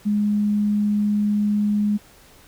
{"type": "tone", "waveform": "sine", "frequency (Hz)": 207.7, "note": "G#3", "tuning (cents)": 0, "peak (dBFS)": -17, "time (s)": [0.05, 1.98], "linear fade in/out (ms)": 20, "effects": ["pink hiss -50 dBFS RMS until 2.47 s"]}